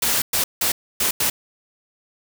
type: noise bursts at uneven times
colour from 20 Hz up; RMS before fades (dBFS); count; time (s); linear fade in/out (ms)
white; -20; 5; 0.02-0.22 / 0.33-0.44 / 0.61-0.72 / 1-1.11 / 1.2-1.3; 5
effects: none